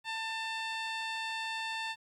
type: tone with low-pass filter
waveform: 15% pulse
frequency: 893 Hz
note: A5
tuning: 25 cents sharp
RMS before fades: -37 dBFS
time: 0.04-1.96 s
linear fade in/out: 50 ms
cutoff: 5300 Hz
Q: 1.2
effects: 11-bit